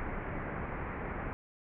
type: low-pass noise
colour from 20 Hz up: pink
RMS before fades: -38 dBFS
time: 0-1.33 s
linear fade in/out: 0 ms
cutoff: 2200 Hz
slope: 48 dB/octave
effects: none